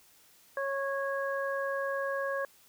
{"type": "harmonic tone", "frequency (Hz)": 550, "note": "C#5", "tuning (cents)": -14, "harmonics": [1, 2, 3], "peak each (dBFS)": [-32, -37, -36], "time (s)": [0.57, 2.45], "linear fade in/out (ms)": 2, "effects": ["white hiss -61 dBFS RMS until 2.68 s"]}